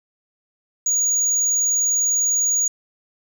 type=tone; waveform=sine; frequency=6770 Hz; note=G#8; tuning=32 cents sharp; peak=-14 dBFS; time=0.86-2.68 s; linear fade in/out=5 ms; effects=tanh soft clip ceiling -15 dBFS + 9-bit